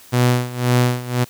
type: tone with tremolo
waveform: sawtooth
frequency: 123.47 Hz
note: B2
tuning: in tune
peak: -8 dBFS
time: 0.12-1.25 s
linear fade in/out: 20 ms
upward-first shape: sine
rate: 1.9 Hz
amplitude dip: 85%
effects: white hiss -45 dBFS RMS until 1.29 s